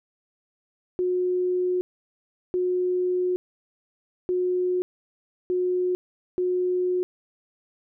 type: tone bursts at uneven times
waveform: sine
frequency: 362.7 Hz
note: F#4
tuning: 34 cents flat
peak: -21 dBFS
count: 5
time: 0.99-1.81 / 2.54-3.36 / 4.29-4.82 / 5.5-5.95 / 6.38-7.03 s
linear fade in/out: 0 ms
effects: none